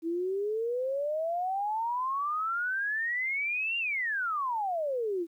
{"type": "exponential two-way sweep", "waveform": "sine", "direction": "up then down", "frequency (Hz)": [322.7, 2809, 322.7], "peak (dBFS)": -28, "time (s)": [0.02, 5.27], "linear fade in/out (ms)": 50, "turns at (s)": 3.78, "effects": ["11-bit"]}